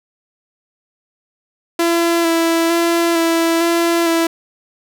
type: tone with vibrato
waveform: sawtooth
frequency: 334.8 Hz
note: E4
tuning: 27 cents sharp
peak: -9 dBFS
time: 1.79-4.27 s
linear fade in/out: 5 ms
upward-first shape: square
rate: 1.1 Hz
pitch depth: 17 cents each way
effects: none